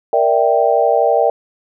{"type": "chord", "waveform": "sine", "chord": "E half-diminished seventh", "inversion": "second", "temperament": "equal", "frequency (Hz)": [466.2, 587.3, 659.3, 784], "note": ["Bb4", "D5", "E5", "G5"], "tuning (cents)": [0, 0, 0, 0], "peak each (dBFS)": -16, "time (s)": [0.13, 1.3], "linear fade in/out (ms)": 2, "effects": []}